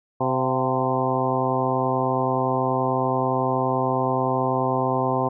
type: harmonic tone with a mistuned harmonic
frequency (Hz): 129.4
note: C3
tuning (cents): -19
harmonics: 1 / 2 / 3 / 4 / 5 / 6 / 7 / 8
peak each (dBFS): -28 / -28 / -28 / -28 / -28 / -28 / -28 / -28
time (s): 0.2-5.29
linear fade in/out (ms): 10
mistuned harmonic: 5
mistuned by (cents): +61
effects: none